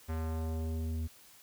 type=tone with low-pass filter sweep; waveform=square; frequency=80.3 Hz; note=E2; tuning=45 cents flat; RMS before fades=-35 dBFS; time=0.08-1.08 s; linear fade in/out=20 ms; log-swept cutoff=1900 to 200 Hz; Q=0.97; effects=white hiss -58 dBFS RMS until 1.42 s